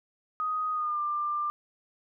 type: tone with pitch glide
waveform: sine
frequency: 1249 to 1190.5 Hz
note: D#6 to D6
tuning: +6 to +23 cents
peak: -27 dBFS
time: 0.4-1.5 s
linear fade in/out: 0 ms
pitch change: -83 cents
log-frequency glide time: 0.72-1 s
effects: none